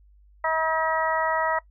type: harmonic tone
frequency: 320 Hz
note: D#4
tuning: 49 cents sharp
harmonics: 2 / 3 / 4 / 5 / 6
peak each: -27 / -25 / -28 / -37 / -29 dBFS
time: 0.44-1.59 s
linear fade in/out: 5 ms
effects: noise-tail reverb RT60 0.1 s tail -21 dB re dry + added 50 Hz sine -52 dBFS peak until 1.7 s